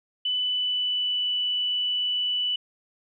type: tone with pitch glide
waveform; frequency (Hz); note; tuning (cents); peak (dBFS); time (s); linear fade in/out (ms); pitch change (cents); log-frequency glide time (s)
sine; 2992 to 2971; F#7 to F#7; +19 to +6; -23; 0.25-2.56; 5; -13; 0.37-1.33
effects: none